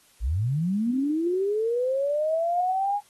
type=linear sweep; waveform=sine; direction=up; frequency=47.27 to 830.6 Hz; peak=-22 dBFS; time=0.2-3.01 s; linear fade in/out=50 ms; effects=white hiss -59 dBFS RMS until 3.09 s + AAC 32 kbps